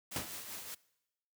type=noise with tremolo; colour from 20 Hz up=white; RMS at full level=-43 dBFS; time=0.11-0.75 s; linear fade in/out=10 ms; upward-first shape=triangle; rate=5.2 Hz; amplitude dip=50%
type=noise with exponential decay; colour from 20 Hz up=pink; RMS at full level=-33 dBFS; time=0.16-0.38 s; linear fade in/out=1 ms; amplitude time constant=47 ms
effects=noise-tail reverb RT60 0.9 s tail -22 dB re dry + high-pass 80 Hz 12 dB/octave